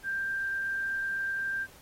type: tone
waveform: sine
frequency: 1582 Hz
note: G6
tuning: 15 cents sharp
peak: -29 dBFS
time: 0.03-1.67 s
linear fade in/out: 50 ms
effects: pink hiss -55 dBFS RMS until 1.81 s + AAC 48 kbps